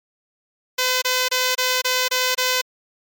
5% pulse tone bursts, 508 Hz, B4, 49 cents sharp, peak -6 dBFS, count 7, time 0.78-2.616 s, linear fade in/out 10 ms, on 240 ms, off 26 ms, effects MP3 96 kbps

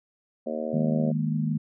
harmonic tone, 77.78 Hz, D#2, in tune, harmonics 3 / 4 / 5 / 6 / 7 / 8 / 9, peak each -33 / -40 / -38 / -38 / -32 / -35 / -43 dBFS, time 0.46-1.12 s, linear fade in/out 10 ms
sine chord, D# suspended fourth, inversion none, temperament equal, 155.56 / 207.7 / 233.1 Hz, D#3 / G#3 / A#3, 0 / 0 / 0 cents, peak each -26 / -30 / -29 dBFS, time 0.73-1.58 s, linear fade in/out 10 ms
effects none

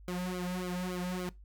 sawtooth tone with flanger, 180.8 Hz, F#3, 40 cents flat, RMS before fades -35 dBFS, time 0.08-1.29 s, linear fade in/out 0 ms, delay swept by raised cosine 1.1 to 2.9 ms, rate 3.5 Hz, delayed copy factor -1, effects noise-tail reverb RT60 0.2 s tail -21 dB re dry + added 50 Hz sine -50 dBFS peak until 1.44 s

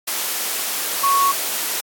sine tone in noise, 1108.7 Hz, C#6, in tune, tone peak -14 dBFS, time 1.03-1.32 s, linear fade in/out 10 ms, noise white, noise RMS -23 dBFS, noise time 0.07-1.81 s, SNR +6 dB, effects high-pass 300 Hz 12 dB/octave + AAC 64 kbps

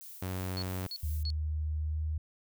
violet noise with tremolo, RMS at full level -47 dBFS, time 0.01-1.23 s, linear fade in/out 0 ms, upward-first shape sine, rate 3 Hz, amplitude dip 40%
sawtooth tone, 92.6 Hz, F#2, 2 cents sharp, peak -30 dBFS, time 0.22-0.87 s, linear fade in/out 5 ms
sine tone bursts, 4370 Hz, C#8, 26 cents flat, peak -36 dBFS, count 3, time 0.57-1.303 s, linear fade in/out 0 ms, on 51 ms, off 290 ms
sine tone with pitch glide, 76.8 to 77.65 Hz, D#2 to D#2, -22 to -3 cents, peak -30 dBFS, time 1.03-2.18 s, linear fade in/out 5 ms, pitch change +19 cents, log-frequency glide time 1.87-2 s
effects none

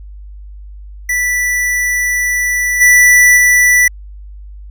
square tone with level steps, 1970 Hz, B6, 5 cents flat, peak -13 / -5 / -7 dBFS, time 1.09-3.88 s, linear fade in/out 5 ms, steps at 2.8 / 3.36 s, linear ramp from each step 20 ms, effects added 50 Hz sine -29 dBFS peak until 4.7 s

